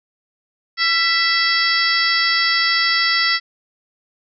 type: harmonic tone with a mistuned harmonic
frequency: 659.3 Hz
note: E5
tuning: in tune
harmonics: 2 / 3 / 4 / 5 / 6 / 7 / 8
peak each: -23 / -18 / -29 / -26 / -27 / -21 / -22 dBFS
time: 0.77-3.4 s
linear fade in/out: 50 ms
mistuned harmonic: 2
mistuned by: +45 cents
effects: none